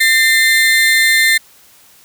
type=tone pair together; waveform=35% pulse; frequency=1803.2 / 2081 Hz; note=A6 / C7; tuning=+42 / -10 cents; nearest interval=major second; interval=248 cents; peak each=-10 dBFS; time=0-1.38 s; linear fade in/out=10 ms; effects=white hiss -46 dBFS RMS until 2.04 s